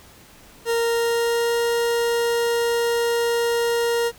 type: tone with pitch glide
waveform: 40% pulse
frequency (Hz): 464.1 to 469.2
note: A#4 to A#4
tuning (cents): -8 to +11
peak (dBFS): -18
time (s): 0.65-4.12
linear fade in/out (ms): 50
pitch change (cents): +19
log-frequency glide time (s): 0.76-1.56
effects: pink hiss -48 dBFS RMS until 4.18 s